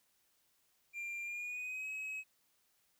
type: tone with pitch glide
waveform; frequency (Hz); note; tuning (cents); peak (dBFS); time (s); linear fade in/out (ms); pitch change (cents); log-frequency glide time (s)
triangle; 2384 to 2555; D7 to D#7; +25 to +45; -38; 0.93-2.24; 50; +120; 1.23-1.88
effects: white hiss -75 dBFS RMS until 2.99 s